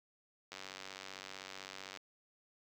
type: click train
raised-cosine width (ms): 0.2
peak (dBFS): -28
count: 140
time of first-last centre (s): 0.52-1.972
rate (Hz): 95.7
effects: high-pass 200 Hz 12 dB/octave + 10-bit